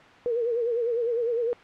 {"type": "tone with vibrato", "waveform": "sine", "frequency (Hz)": 470, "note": "A#4", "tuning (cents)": 14, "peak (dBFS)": -23, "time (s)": [0.26, 1.53], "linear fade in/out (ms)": 0, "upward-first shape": "sine", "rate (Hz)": 9.9, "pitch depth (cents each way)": 76, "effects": ["white hiss -49 dBFS RMS until 1.63 s", "low-pass 2000 Hz 12 dB/octave"]}